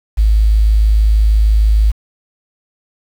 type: tone with quantisation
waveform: sine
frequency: 53.2 Hz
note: G#1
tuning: 42 cents sharp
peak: -7 dBFS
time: 0.17-1.92 s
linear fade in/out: 20 ms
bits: 6
effects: none